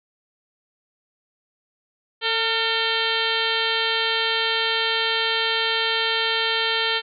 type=harmonic tone with a mistuned harmonic; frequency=450 Hz; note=A4; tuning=39 cents sharp; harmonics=1 / 2 / 3 / 4 / 5 / 6 / 7 / 8 / 9 / 10; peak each=-29 / -30 / -29 / -28 / -30 / -30 / -25 / -31 / -30 / -37 dBFS; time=2.21-7.02 s; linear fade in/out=50 ms; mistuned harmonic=3; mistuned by=+43 cents; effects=none